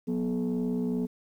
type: tone cluster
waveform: sine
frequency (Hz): 182.3 / 244.6 / 428.2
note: F#3 / B3 / A4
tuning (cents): -25 / -16 / -47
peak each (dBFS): -30 / -27 / -33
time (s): 0.07-1.07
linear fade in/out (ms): 20
effects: tanh soft clip ceiling -22 dBFS + 10-bit